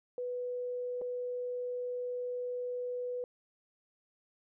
sine tone with dropouts, 493.9 Hz, B4, in tune, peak -34 dBFS, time 0.18-3.24 s, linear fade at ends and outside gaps 1 ms, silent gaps 1.014-1.018 s, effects none

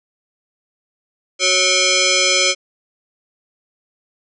sine tone with frequency modulation, 1476 Hz, F#6, 5 cents flat, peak -12 dBFS, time 1.39-2.55 s, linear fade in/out 50 ms, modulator 923 Hz, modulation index 5.8, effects none

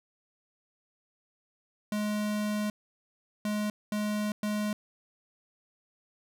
square tone bursts at uneven times, 210 Hz, G#3, 19 cents sharp, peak -29 dBFS, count 4, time 1.92-2.7 / 3.45-3.7 / 3.92-4.32 / 4.43-4.73 s, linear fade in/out 2 ms, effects none

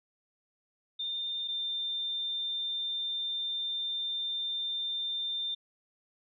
sine tone pair in turn, 3609 / 3590 Hz, A7 / A7, +43 / +34 cents, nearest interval unison, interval 9 cents, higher first, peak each -32 / -31 dBFS, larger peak second, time 0.99-1.48 / 1.48-5.55 s, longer second, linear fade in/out 10 ms, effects none

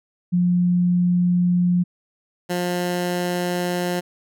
sine / 15% pulse tone pair in turn, 177.4 / 177.4 Hz, F3 / F3, +27 / +27 cents, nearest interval unison, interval 0 cents, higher neither, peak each -15 / -15 dBFS, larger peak neither, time 0.32-1.84 / 2.49-4.01 s, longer neither, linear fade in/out 20 ms, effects none

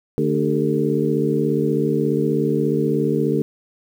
harmonic tone with a mistuned harmonic, 74.8 Hz, D2, 32 cents sharp, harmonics 2 / 3 / 4 / 5 / 6, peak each -23 / -23 / -23 / -23 / -23 dBFS, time 0.18-3.42 s, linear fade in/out 0 ms, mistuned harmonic 5, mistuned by +82 cents, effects 8-bit

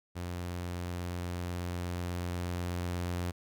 sawtooth tone with level ramp, 88.2 Hz, F2, 18 cents sharp, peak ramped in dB -32 to -28 dBFS, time 0.15-3.32 s, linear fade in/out 20 ms, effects none

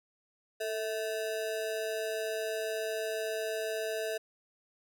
square ring-modulated tone, 547 Hz, C#5, 23 cents flat, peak -30 dBFS, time 0.6-4.18 s, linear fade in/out 10 ms, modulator 104 Hz, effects none

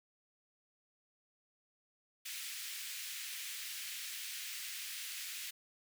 pink high-pass noise, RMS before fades -44 dBFS, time 2.25-5.51 s, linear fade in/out 10 ms, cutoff 2000 Hz, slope 24 dB/octave, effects none

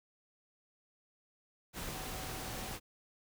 sine tone in noise, 756 Hz, F#5, 37 cents sharp, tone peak -51 dBFS, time 1.9-2.76 s, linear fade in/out 50 ms, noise pink, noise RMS -42 dBFS, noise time 1.73-2.8 s, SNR -12 dB, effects none

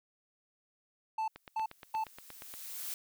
triangle tone bursts, 880 Hz, A5, in tune, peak -29 dBFS, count 3, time 1.18-2.04 s, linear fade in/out 5 ms, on 100 ms, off 280 ms
blue noise with exponential growth, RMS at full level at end -38 dBFS, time 1.28-2.94 s, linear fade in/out 1 ms, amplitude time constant 360 ms
click train, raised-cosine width 0.3 ms, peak -30 dBFS, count 11, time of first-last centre 1.36-2.539 s, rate 8.48 Hz
effects none

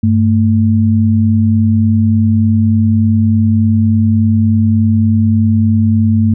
sine tone pair together, 99.1 / 222.5 Hz, G2 / A3, +19 / +20 cents, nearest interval octave + major second, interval 1401 cents, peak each -10 dBFS, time 0.03-6.34 s, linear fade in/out 5 ms, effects none

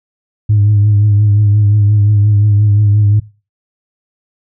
sine tone with vibrato, 103.83 Hz, G#2, in tune, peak -5 dBFS, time 0.49-3.2 s, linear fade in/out 10 ms, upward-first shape triangle, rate 5.7 Hz, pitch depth 49 cents each way, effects noise-tail reverb RT60 0.3 s tail -19 dB re dry + tanh soft clip ceiling -3 dBFS

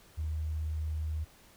sine tone, 77.78 Hz, D#2, in tune, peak -31 dBFS, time 0.17-1.25 s, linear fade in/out 20 ms, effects pink hiss -59 dBFS RMS until 1.56 s

